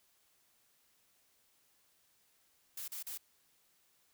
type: noise bursts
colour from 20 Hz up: blue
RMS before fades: -43 dBFS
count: 3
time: 2.77-3.176 s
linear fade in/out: 5 ms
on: 110 ms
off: 38 ms
effects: white hiss -72 dBFS RMS until 4.13 s